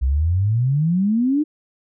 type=exponential sweep; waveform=sine; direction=up; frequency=61.74 to 311.1 Hz; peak=-15 dBFS; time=0.01-1.44 s; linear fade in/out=20 ms; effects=none